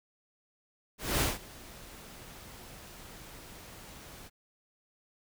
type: noise with ADSR envelope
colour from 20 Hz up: pink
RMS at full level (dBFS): -27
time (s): 0.98-4.3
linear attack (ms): 230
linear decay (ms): 170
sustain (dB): -22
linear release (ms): 33
effects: none